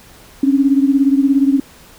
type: beating tone pair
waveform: sine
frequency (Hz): 271 / 288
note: C#4 / D4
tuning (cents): -39 / -34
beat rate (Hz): 17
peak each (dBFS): -11 / -15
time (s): 0.43-1.6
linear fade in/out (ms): 5
effects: pink hiss -43 dBFS RMS until 1.98 s